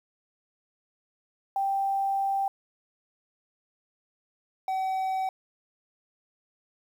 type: tone pair in turn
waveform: sine / triangle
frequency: 785 / 760 Hz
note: G5 / F#5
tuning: +2 / +46 cents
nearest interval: minor second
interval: 56 cents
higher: first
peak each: -24 / -24 dBFS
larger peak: neither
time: 1.56-2.48 / 4.68-5.29 s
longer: first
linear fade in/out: 2 ms
effects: 9-bit